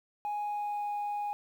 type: tone with pitch glide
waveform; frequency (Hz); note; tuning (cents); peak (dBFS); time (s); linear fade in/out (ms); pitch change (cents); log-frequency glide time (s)
sine; 830.6 to 825.3; G#5 to G#5; 0 to -11; -29; 0.25-1.33; 0; -11; 0.39-0.91
effects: tanh soft clip ceiling -30 dBFS + 10-bit